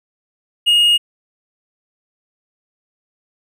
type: tone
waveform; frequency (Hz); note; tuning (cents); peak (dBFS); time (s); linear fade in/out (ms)
triangle; 2862; F7; +42; -8; 0.66-0.98; 20
effects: none